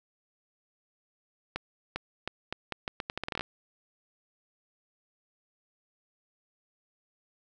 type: accelerating click train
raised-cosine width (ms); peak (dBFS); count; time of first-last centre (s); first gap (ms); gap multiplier
0.3; -16; 16; 1.56-3.409; 400; 0.79
effects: none